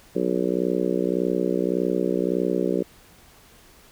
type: harmonic tone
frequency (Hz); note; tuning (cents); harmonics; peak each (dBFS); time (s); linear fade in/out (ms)
61.74; B1; 0; 3 / 4 / 5 / 6 / 7 / 8 / 9; -28 / -31 / -27 / -26 / -27 / -31 / -32; 0.15-2.83; 10
effects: pink hiss -52 dBFS RMS until 3.91 s